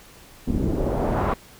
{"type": "noise with low-pass filter sweep", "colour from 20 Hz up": "pink", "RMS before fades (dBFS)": -23, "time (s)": [0.47, 1.34], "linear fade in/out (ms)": 5, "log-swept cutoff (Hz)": [250, 1200], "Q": 1.6, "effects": ["pink hiss -48 dBFS RMS until 1.59 s"]}